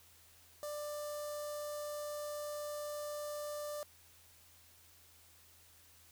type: tone with notch filter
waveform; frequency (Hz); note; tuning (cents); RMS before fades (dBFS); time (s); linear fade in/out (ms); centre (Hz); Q
sawtooth; 592; D5; +14; -42; 0.63-3.83; 0; 2400; 0.52
effects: added 84 Hz sine -69 dBFS peak until 6.11 s + white hiss -63 dBFS RMS until 6.11 s